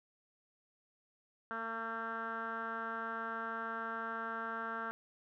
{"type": "tone with low-pass filter", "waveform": "10% pulse", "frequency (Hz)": 226.5, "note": "A#3", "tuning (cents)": -50, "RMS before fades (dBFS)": -40, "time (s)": [1.51, 4.91], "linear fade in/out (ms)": 0, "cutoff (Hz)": 1500, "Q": 6.2, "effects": []}